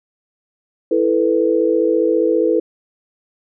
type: chord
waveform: sine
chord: E suspended fourth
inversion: none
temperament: just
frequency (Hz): 329.6 / 439.5 / 494.4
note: E4 / A4 / B4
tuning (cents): 0 / -2 / +2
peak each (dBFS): -17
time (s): 0.91-2.6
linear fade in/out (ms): 5
effects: none